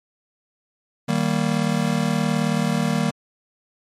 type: chord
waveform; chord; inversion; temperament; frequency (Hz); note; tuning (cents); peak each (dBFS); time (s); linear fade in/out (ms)
square; Eb major; none; just; 155.56 / 194.45 / 233.3; Eb3 / G3 / Bb3; 0 / -14 / +2; -24; 1.08-3.11; 10
effects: low-pass 10000 Hz 12 dB/octave + MP3 64 kbps